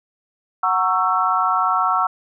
sine chord, F# dominant seventh, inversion none, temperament just, 740 / 925 / 1110 / 1332 Hz, F#5 / A#5 / C#6 / E6, 0 / -14 / +2 / +18 cents, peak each -22 / -24 / -21 / -19 dBFS, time 0.63-2.07 s, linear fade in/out 5 ms, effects none

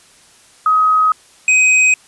sine / square tone pair in turn, 1264 / 2517 Hz, D#6 / D#7, +27 / +19 cents, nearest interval octave, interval 1192 cents, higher second, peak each -9 dBFS, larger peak neither, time 0.66-1.12 / 1.48-1.94 s, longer neither, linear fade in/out 2 ms, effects white hiss -47 dBFS RMS until 2.07 s + resampled to 24000 Hz

